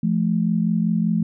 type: tone pair together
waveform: sine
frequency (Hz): 171.8 / 217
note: F3 / A3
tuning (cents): -28 / -24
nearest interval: major third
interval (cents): 404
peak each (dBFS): -20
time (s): 0.03-1.23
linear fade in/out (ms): 5
effects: none